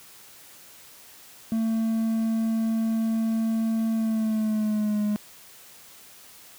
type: tone with pitch glide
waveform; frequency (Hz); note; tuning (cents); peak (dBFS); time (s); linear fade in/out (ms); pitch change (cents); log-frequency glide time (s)
triangle; 223.9 to 208.9; A3 to G#3; +30 to +10; -20; 1.52-5.16; 0; -120; 3.94-5.03
effects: white hiss -49 dBFS RMS until 6.58 s + high-pass 60 Hz 12 dB/octave